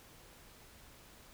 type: silence
effects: pink hiss -58 dBFS RMS until 1.33 s